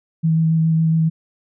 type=tone with vibrato; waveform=sine; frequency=161.4 Hz; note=E3; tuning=36 cents flat; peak=-13 dBFS; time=0.23-1.1 s; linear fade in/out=20 ms; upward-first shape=square; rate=7.2 Hz; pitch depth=10 cents each way; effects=none